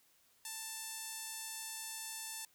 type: tone with band-pass filter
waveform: sawtooth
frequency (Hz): 886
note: A5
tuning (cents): +12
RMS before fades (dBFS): -45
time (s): 0.45-2.45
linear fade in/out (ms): 2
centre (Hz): 9400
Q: 1.2
effects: white hiss -70 dBFS RMS until 2.54 s